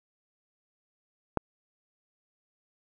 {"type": "click", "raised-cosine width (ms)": 1, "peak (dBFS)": -11, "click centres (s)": 1.373, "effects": []}